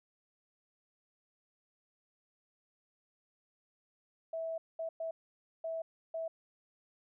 sine tone bursts at uneven times, 653 Hz, E5, 17 cents flat, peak -35 dBFS, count 5, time 4.33-4.58 / 4.79-4.89 / 5-5.11 / 5.64-5.82 / 6.14-6.28 s, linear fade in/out 5 ms, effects none

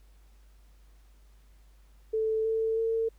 sine tone with pitch steps, 440 / 445.6 / 451.3 Hz, A4 / A4 / A4, 0 / +22 / +44 cents, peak -25 dBFS, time 2.13-3.09 s, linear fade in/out 10 ms, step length 320 ms, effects added 50 Hz sine -54 dBFS peak until 3.18 s + pink hiss -68 dBFS RMS until 3.18 s

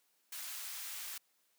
white high-pass noise, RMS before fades -44 dBFS, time 0.32-1.18 s, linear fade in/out 5 ms, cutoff 1100 Hz, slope 12 dB/octave, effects white hiss -75 dBFS RMS until 1.58 s + high-pass 200 Hz 12 dB/octave

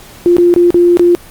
sine tone with dropouts, 349.2 Hz, F4, in tune, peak -4 dBFS, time 0.26-1.15 s, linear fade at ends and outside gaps 0 ms, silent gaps 0.367-0.383 / 0.54-0.562 / 0.705-0.744 / 0.971-0.995 s, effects pink hiss -36 dBFS RMS until 1.3 s + Opus 48 kbps

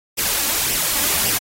white noise with flanger, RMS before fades -19 dBFS, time 0.17-1.39 s, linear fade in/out 20 ms, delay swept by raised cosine 0.36 to 3.66 ms, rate 1.8 Hz, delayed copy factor +0.55, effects AAC 48 kbps

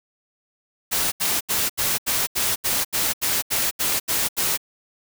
white noise bursts, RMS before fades -22 dBFS, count 13, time 0.91-4.576 s, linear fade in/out 20 ms, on 210 ms, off 78 ms, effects none

